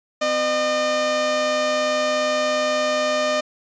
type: tone pair together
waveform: sawtooth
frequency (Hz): 255.1 / 607.5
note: C4 / D#5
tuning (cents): -44 / -42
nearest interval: octave + minor third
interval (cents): 1502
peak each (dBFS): -26 / -15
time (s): 0.21-3.41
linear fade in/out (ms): 10
effects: resampled to 16000 Hz